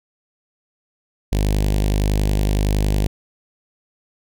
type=tone with notch filter; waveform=sawtooth; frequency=50.8 Hz; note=G#1; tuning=38 cents flat; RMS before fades=-18 dBFS; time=1.32-3.07 s; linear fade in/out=5 ms; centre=1300 Hz; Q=0.79; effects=none